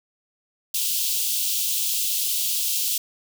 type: high-pass noise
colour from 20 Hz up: white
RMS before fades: -24 dBFS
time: 0.74-2.98 s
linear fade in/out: 5 ms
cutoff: 2800 Hz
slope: 48 dB/octave
effects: none